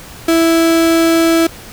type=tone; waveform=35% pulse; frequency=329.6 Hz; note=E4; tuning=in tune; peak=-7 dBFS; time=0.28-1.47 s; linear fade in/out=5 ms; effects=pink hiss -34 dBFS RMS until 1.72 s